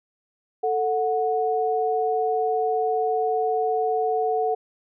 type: tone pair together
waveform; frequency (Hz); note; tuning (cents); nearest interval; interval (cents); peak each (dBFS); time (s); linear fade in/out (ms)
sine; 442.6 / 734; A4 / F#5; +10 / -14; major sixth; 876; -23; 0.63-4.55; 10
effects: none